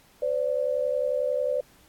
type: tone pair together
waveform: sine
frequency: 510 / 581.1 Hz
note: C5 / D5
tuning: -44 / -18 cents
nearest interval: major second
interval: 226 cents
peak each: -26 dBFS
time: 0.22-1.61 s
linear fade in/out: 5 ms
effects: pink hiss -58 dBFS RMS until 1.88 s + AAC 64 kbps